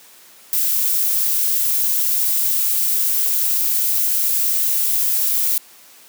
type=noise; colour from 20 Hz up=violet; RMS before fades=-18 dBFS; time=0.53-5.58 s; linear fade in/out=0 ms; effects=white hiss -46 dBFS RMS until 6.08 s + high-pass 200 Hz 12 dB/octave